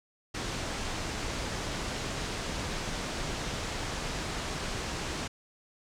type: low-pass noise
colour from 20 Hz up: pink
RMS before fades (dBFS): -35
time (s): 0.34-5.28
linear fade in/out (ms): 10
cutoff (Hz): 7600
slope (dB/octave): 24
effects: none